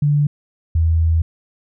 sine tone pair in turn, 146.2 / 81.63 Hz, D3 / E2, -7 / -16 cents, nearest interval minor seventh, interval 1009 cents, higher first, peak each -12 / -12 dBFS, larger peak neither, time 0.02-0.27 / 0.75-1.22 s, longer second, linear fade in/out 5 ms, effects none

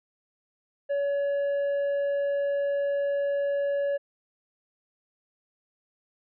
triangle tone with tanh clipping, 565 Hz, C#5, 33 cents sharp, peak -25 dBFS, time 0.89-3.98 s, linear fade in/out 20 ms, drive 9 dB, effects none

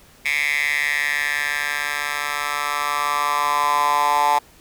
10% pulse tone with high-pass filter sweep, 145.8 Hz, D3, 12 cents flat, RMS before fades -21 dBFS, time 0.25-4.39 s, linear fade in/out 10 ms, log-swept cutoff 2200 to 890 Hz, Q 6.1, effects pink hiss -50 dBFS RMS until 4.6 s

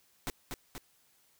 pink noise with echo, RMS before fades -35 dBFS, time 0.27-0.3 s, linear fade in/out 0 ms, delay 240 ms, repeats 2, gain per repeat -4 dB, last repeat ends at 0.78 s, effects white hiss -68 dBFS RMS until 1.39 s

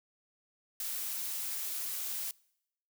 blue noise, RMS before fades -37 dBFS, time 0.8-2.31 s, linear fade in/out 2 ms, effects noise-tail reverb RT60 0.8 s tail -25 dB re dry

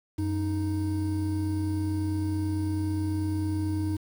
triangle tone pair together, 94 / 311.1 Hz, F#2 / D#4, +28 / 0 cents, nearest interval octave + major sixth, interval 2072 cents, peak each -26 / -27 dBFS, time 0.18-3.97 s, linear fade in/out 10 ms, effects 8-bit

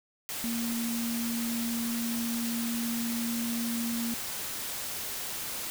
sine tone in noise, 233.1 Hz, A#3, in tune, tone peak -30 dBFS, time 0.44-4.14 s, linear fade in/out 0 ms, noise white, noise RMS -36 dBFS, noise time 0.29-5.7 s, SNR +3 dB, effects none

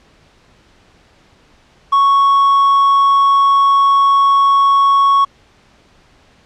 triangle tone with quantisation, 1108.7 Hz, C#6, in tune, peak -6 dBFS, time 1.92-5.25 s, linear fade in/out 10 ms, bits 6, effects pink hiss -50 dBFS RMS until 6.45 s + low-pass 5000 Hz 12 dB/octave

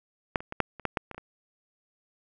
clicks, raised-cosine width 0.5 ms, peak -8 / -25 / -20 / -7 / -28 / -11 / -11 / -23 / -29 / -25 dBFS, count 10, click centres 0.358 / 0.405 / 0.524 / 0.603 / 0.797 / 0.853 / 0.972 / 1.113 / 1.146 / 1.18 s, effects none

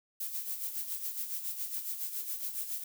violet noise with tremolo, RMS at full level -35 dBFS, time 0.2-2.84 s, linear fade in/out 5 ms, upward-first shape sine, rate 7.2 Hz, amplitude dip 60%, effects none

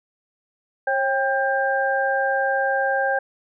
sine tone cluster, 542 / 792 / 1592 Hz, C#5 / G5 / G6, -39 / +18 / +26 cents, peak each -23 dBFS, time 0.87-3.19 s, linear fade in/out 5 ms, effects none

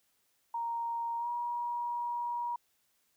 sine tone with pitch glide, 932.3 to 955.7 Hz, A#5 to A#5, 0 to +43 cents, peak -32 dBFS, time 0.54-2.56 s, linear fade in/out 5 ms, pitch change +43 cents, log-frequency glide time 1.18-1.28 s, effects white hiss -74 dBFS RMS until 3.16 s

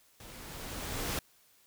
pink noise with level ramp, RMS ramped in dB -50 to -33 dBFS, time 0.2-1.19 s, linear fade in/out 2 ms, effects white hiss -65 dBFS RMS until 1.66 s

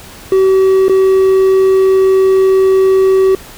triangle tone with dropouts, 381.5 Hz, G4, 47 cents flat, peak -4 dBFS, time 0.32-3.35 s, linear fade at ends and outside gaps 2 ms, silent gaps 0.883-0.895 s, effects pink hiss -34 dBFS RMS until 3.57 s

